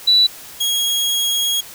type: tone pair in turn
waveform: sine / sawtooth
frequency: 3951 / 3297 Hz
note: B7 / G#7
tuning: 0 / -13 cents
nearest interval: minor third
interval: 313 cents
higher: first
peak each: -9 / -13 dBFS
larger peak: first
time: 0.07-0.27 / 0.6-1.61 s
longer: second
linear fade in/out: 10 ms
effects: white hiss -37 dBFS RMS until 1.74 s